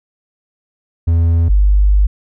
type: tone pair in turn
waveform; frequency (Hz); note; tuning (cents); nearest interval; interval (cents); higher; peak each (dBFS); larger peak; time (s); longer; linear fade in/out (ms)
triangle / sine; 83.5 / 49.94; E2 / G1; +23 / +33; major sixth; 890; first; -7; neither; 1.07-1.49 / 1.49-2.07; second; 10
effects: none